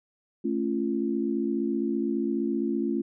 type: chord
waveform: sine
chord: A augmented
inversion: none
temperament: just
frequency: 220 / 275 / 343.8 Hz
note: A3 / C#4 / E#4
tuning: 0 / -14 / -27 cents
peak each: -29 dBFS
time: 0.44-3.02 s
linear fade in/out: 10 ms
effects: none